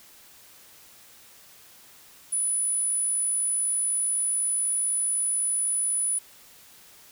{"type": "tone", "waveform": "sine", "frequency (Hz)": 9956, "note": "D#9", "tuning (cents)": 0, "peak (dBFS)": -23, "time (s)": [2.32, 6.19], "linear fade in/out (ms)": 10, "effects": ["white hiss -52 dBFS RMS until 7.11 s"]}